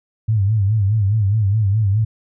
sine tone with vibrato, 103.83 Hz, G#2, in tune, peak -13 dBFS, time 0.28-2.05 s, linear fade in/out 10 ms, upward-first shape sine, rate 4.8 Hz, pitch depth 130 cents each way, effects none

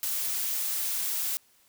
blue noise, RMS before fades -30 dBFS, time 0.03-1.37 s, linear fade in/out 0 ms, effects white hiss -63 dBFS RMS until 1.68 s

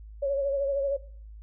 sine tone with vibrato, 554.4 Hz, C#5, in tune, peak -24 dBFS, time 0.22-0.97 s, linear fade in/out 10 ms, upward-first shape sine, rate 13 Hz, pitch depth 42 cents each way, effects noise-tail reverb RT60 0.5 s tail -18 dB re dry + added 53 Hz sine -42 dBFS peak until 1.42 s

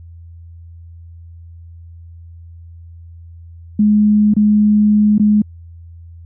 sine tone with dropouts, 210 Hz, G#3, 19 cents sharp, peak -8 dBFS, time 3.79-5.42 s, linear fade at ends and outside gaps 5 ms, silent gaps 4.339-4.365 / 5.182-5.196 s, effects added 84 Hz sine -34 dBFS peak until 6.25 s

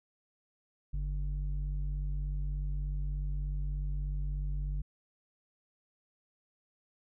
square tone with low-pass filter, 48.33 Hz, G1, 24 cents flat, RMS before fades -34 dBFS, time 0.93-4.82 s, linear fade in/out 10 ms, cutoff 110 Hz, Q 7, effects none

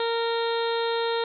harmonic tone, 462.2 Hz, A#4, 15 cents flat, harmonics 1 / 2 / 3 / 4 / 5 / 6 / 7 / 8 / 9, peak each -25 / -30 / -35 / -38 / -43 / -45 / -40 / -35 / -39 dBFS, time 0-1.24 s, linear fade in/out 2 ms, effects none

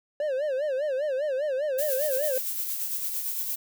triangle tone with vibrato, 561 Hz, C#5, 21 cents sharp, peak -23 dBFS, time 0.2-2.38 s, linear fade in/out 2 ms, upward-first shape sine, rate 5 Hz, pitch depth 160 cents each way
violet noise with tremolo, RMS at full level -29 dBFS, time 1.78-3.56 s, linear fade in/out 10 ms, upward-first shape sine, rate 8.8 Hz, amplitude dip 40%
effects none

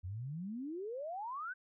sine exponential sweep, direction up, 84.9 to 1568 Hz, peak -39 dBFS, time 0.03-1.54 s, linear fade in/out 20 ms, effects none

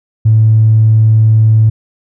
triangle tone with tanh clipping, 110 Hz, A2, in tune, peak -4 dBFS, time 0.25-1.7 s, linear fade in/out 10 ms, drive 4 dB, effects none

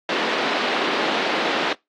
pink band-pass noise, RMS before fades -23 dBFS, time 0.09-1.73 s, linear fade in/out 2 ms, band 280 to 3900 Hz, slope 24 dB/octave, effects noise-tail reverb RT60 0.2 s tail -24 dB re dry + AAC 48 kbps

